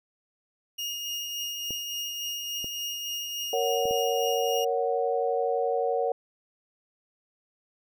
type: tone with tremolo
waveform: 30% pulse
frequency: 2849 Hz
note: F7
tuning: 34 cents sharp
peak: -27 dBFS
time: 0.78-4.65 s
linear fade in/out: 10 ms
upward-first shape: triangle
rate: 3.5 Hz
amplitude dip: 35%
type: clicks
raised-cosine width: 2 ms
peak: -26 dBFS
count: 4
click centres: 1.707 / 2.644 / 3.855 / 3.91 s
type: chord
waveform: sine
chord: F# major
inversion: first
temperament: equal with one note detuned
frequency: 466.2 / 557.9 / 740 Hz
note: A#4 / C#5 / F#5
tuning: 0 / +11 / 0 cents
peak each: -27 / -29 / -29 dBFS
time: 3.53-6.12 s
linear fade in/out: 2 ms
effects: none